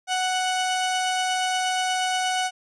sawtooth tone pair together, 741.1 / 2956 Hz, F#5 / F#7, +3 / -2 cents, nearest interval 2 octaves, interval 2395 cents, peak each -19 / -27 dBFS, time 0.07-2.51 s, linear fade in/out 50 ms, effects resampled to 22050 Hz

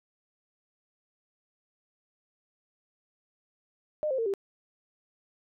sine tone with pitch steps, 608 / 526.2 / 455.5 / 394.2 Hz, D#5 / C5 / A#4 / G4, -40 / +10 / -40 / +10 cents, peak -26 dBFS, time 4.03-4.338 s, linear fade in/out 0 ms, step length 77 ms, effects none

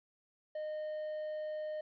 triangle tone, 614 Hz, D#5, 23 cents flat, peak -35 dBFS, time 0.55-1.81 s, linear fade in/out 5 ms, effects resampled to 11025 Hz + 12-bit

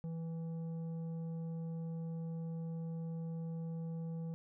triangle tone with tanh clipping, 164.4 Hz, E3, 4 cents flat, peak -40 dBFS, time 0.04-4.34 s, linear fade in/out 0 ms, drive 12 dB, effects none

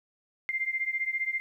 sine beating tone pair, 2093 / 2108 Hz, C7 / C7, 0 / +12 cents, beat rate 15 Hz, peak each -30 / -32 dBFS, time 0.49-1.4 s, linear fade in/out 0 ms, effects 11-bit

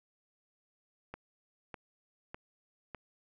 click train, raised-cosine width 0.5 ms, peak -27 dBFS, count 4, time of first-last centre 1.14-2.947 s, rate 1.66 Hz, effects none

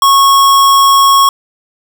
square tone, 1100 Hz, C#6, 14 cents flat, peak -5 dBFS, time 0.02-1.29 s, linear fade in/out 2 ms, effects none

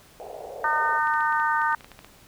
white band-pass noise, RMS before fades -38 dBFS, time 0.2-0.99 s, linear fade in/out 0 ms, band 430 to 740 Hz, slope 48 dB/octave
harmonic tone, 304.5 Hz, D#4, 37 cents flat, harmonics 3 / 4 / 5 / 6, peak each -24 / -26 / -26 / -31 dBFS, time 0.64-1.75 s, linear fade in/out 2 ms
clicks, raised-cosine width 0.3 ms, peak -27 dBFS, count 12, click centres 1.072 / 1.139 / 1.207 / 1.325 / 1.399 / 1.617 / 1.726 / 1.808 / 1.845 / 1.917 / 1.991 / 2.046 s
effects pink hiss -53 dBFS RMS until 2.27 s

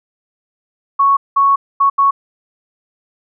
sine tone bursts at uneven times, 1108.7 Hz, C#6, in tune, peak -8 dBFS, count 4, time 0.99-1.17 / 1.36-1.56 / 1.8-1.9 / 1.98-2.11 s, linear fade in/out 10 ms, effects none

